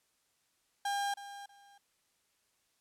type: tone with echo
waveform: 35% pulse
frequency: 804 Hz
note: G5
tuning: 44 cents sharp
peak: -30 dBFS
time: 0.85-1.14 s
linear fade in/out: 5 ms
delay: 320 ms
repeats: 2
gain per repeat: -13 dB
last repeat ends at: 1.78 s
effects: white hiss -75 dBFS RMS until 2.8 s + low-pass 11000 Hz 12 dB/octave